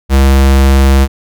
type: tone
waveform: square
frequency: 67.6 Hz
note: C#2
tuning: 43 cents flat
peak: -5 dBFS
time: 0.09-1.08 s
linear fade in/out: 50 ms
effects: none